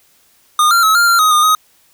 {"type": "tone with pitch steps", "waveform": "square", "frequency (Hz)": [1222, 1380, 1289, 1399, 1380, 1256, 1219, 1257], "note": ["D#6", "F6", "E6", "F6", "F6", "D#6", "D#6", "D#6"], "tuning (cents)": [-32, -21, -39, 3, -21, 16, -36, 17], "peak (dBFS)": -9, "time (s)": [0.59, 1.55], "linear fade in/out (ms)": 2, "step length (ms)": 120, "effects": ["white hiss -53 dBFS RMS until 1.93 s"]}